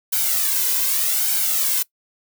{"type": "noise with flanger", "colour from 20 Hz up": "blue", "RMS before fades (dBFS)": -20, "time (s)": [0.12, 1.83], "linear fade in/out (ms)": 10, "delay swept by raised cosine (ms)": [1.3, 2], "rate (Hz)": 0.84, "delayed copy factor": 0.85, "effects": ["noise-tail reverb RT60 0.1 s tail -21 dB re dry"]}